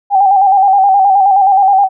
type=tone with vibrato; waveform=sine; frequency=784 Hz; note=G5; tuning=in tune; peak=-5 dBFS; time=0.1-1.89 s; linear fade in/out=50 ms; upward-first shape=square; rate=9.5 Hz; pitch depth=51 cents each way; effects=none